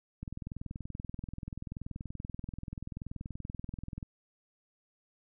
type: click train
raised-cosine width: 5 ms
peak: -27 dBFS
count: 80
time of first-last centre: 0.23-4.028 s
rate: 20.8 Hz
effects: none